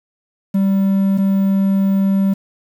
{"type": "tone pair in turn", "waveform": "triangle", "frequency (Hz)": [195.5, 195.5], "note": ["G3", "G3"], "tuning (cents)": [-4, -4], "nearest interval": "unison", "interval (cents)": 0, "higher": "neither", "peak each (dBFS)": -10, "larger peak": "neither", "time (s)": [[0.54, 1.18], [1.18, 2.34]], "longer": "second", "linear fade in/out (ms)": 10, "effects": ["7-bit"]}